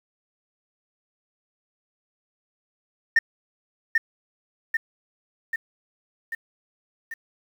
sine tone with echo, 1817 Hz, A#6, 45 cents flat, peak -11 dBFS, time 3.16-3.19 s, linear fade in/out 5 ms, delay 790 ms, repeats 5, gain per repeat -4 dB, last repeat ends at 7.14 s, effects tanh soft clip ceiling -12 dBFS + 8-bit

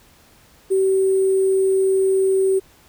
sine tone with sample-and-hold, 383.1 Hz, G4, 40 cents flat, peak -14 dBFS, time 0.7-2.6 s, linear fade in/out 20 ms, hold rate 8820 Hz, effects pink hiss -52 dBFS RMS until 2.88 s

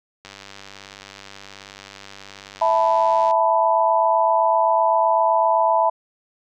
click train, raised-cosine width 0.2 ms, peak -21 dBFS, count 303, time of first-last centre 0.25-3.31 s, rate 98.7 Hz
sine chord, E suspended fourth, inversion none, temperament equal, 659.3 / 880 / 987.8 Hz, E5 / A5 / B5, 0 / 0 / 0 cents, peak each -19 dBFS, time 2.61-5.9 s, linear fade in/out 10 ms
effects none

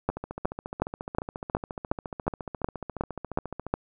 two click trains, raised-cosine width 1 ms, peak -20 / -10 dBFS, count 52 / 11, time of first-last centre 0.1-3.666 / 0.09-3.74 s, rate 14.3 / 2.74 Hz, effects none

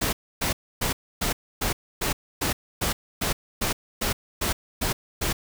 pink noise bursts, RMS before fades -25 dBFS, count 14, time 0.01-5.33 s, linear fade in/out 10 ms, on 120 ms, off 280 ms, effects none

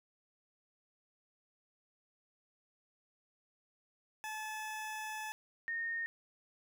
20% pulse / sine tone pair in turn, 864 / 1841.4 Hz, A5 / A#6, -32 / -22 cents, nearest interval octave + minor second, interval 1310 cents, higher second, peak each -35 / -35 dBFS, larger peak neither, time 4.24-5.32 / 5.68-6.06 s, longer first, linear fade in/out 0 ms, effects none

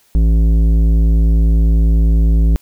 sine tone with tanh clipping, 55 Hz, A1, in tune, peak -10 dBFS, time 0.15-2.56 s, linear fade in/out 0 ms, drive 12 dB, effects white hiss -54 dBFS RMS until 2.61 s

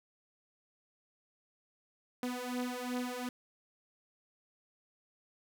sawtooth beating tone pair, 246.9 / 249.6 Hz, B3 / B3, 0 / +19 cents, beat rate 2.7 Hz, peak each -35 / -34 dBFS, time 2.23-3.29 s, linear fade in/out 2 ms, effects none

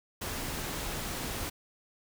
pink noise, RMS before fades -36 dBFS, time 0.21-1.5 s, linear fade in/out 10 ms, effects none

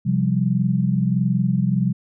sine chord, C suspended fourth, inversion none, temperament equal, 130.81 / 174.61 / 196 Hz, C3 / F3 / G3, 0 / 0 / 0 cents, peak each -21 dBFS, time 0.05-1.93 s, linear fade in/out 20 ms, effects none

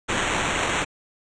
white noise with sample-and-hold, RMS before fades -24 dBFS, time 0.08-0.85 s, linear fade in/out 20 ms, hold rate 4900 Hz, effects resampled to 22050 Hz

